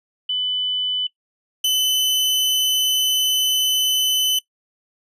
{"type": "tone pair in turn", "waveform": ["sine", "40% pulse"], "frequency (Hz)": [3000, 3023], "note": ["F#7", "F#7"], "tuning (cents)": [23, 36], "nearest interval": "unison", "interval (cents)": 13, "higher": "second", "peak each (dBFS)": [-19, -15], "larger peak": "second", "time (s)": [[0.29, 1.07], [1.64, 4.39]], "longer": "second", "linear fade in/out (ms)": 5, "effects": ["noise-tail reverb RT60 0.1 s tail -20 dB re dry", "resampled to 32000 Hz"]}